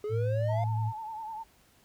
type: exponential sweep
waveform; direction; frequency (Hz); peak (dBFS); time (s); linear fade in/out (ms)
triangle; up; 411.8 to 711; -29; 0.04-0.64; 2
type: tone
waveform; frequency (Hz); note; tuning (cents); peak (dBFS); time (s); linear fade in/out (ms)
sine; 110; A2; 0; -27; 0.09-0.93; 50
type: tone with vibrato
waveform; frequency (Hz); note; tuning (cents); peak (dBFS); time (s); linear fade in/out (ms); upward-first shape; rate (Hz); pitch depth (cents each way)
sine; 880; A5; 0; -36; 0.48-1.44; 20; sine; 10; 62
effects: pink hiss -63 dBFS RMS until 1.84 s